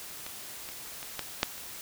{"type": "clicks", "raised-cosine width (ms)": 0.2, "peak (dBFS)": [-21, -24, -23, -15, -6, -28], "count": 6, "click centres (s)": [0.265, 0.689, 1.029, 1.193, 1.431, 1.58], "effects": ["white hiss -43 dBFS RMS until 1.81 s"]}